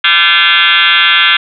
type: tone with frequency modulation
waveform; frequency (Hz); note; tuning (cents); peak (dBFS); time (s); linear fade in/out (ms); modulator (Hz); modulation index
sine; 2440; D#7; -34; -5; 0.04-1.37; 5; 179; 6.4
effects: none